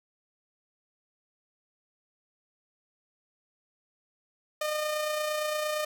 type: tone with amplitude modulation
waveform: sawtooth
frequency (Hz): 608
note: D#5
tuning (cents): -40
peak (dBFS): -23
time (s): 4.61-5.85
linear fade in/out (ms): 5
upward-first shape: sine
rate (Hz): 28.7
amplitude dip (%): 35
effects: none